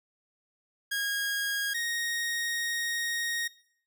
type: tone pair in turn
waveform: sawtooth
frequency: 1636 / 1868 Hz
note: G#6 / A#6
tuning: -26 / +3 cents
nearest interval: major second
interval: 229 cents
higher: second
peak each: -25 / -26 dBFS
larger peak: first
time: 0.91-1.74 / 1.74-3.48 s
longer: second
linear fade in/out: 10 ms
effects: noise-tail reverb RT60 0.6 s tail -19 dB re dry